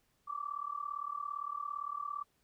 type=tone with amplitude modulation; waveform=sine; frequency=1161 Hz; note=D6; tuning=20 cents flat; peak=-33 dBFS; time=0.27-2.24 s; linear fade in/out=20 ms; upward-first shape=sine; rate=37.6 Hz; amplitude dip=90%; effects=pink hiss -75 dBFS RMS until 2.43 s

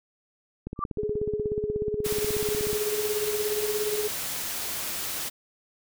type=click train; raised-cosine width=3 ms; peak=-20 dBFS; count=35; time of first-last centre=0.67-2.731 s; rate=16.5 Hz
type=tone with exponential growth; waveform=sine; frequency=1174.7 Hz; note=D6; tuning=in tune; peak=-21 dBFS; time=0.76-0.84 s; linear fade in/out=2 ms; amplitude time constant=17 ms
type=tone with tremolo; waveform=sine; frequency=421.3 Hz; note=G#4; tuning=25 cents sharp; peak=-23 dBFS; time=0.98-4.08 s; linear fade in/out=5 ms; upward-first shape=triangle; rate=17 Hz; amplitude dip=70%
type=noise; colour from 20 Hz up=white; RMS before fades=-32 dBFS; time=2.04-5.3 s; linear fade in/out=20 ms
effects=none

